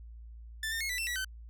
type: tone with pitch steps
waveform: sawtooth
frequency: 1765 / 1814 / 2165 / 1979 / 2684 / 1942 / 1531 Hz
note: A6 / A#6 / C#7 / B6 / E7 / B6 / G6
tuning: +5 / -48 / -41 / +3 / +31 / -30 / -41 cents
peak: -29 dBFS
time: 0.63-1.246 s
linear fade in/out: 2 ms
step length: 88 ms
effects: added 57 Hz sine -45 dBFS peak until 1.49 s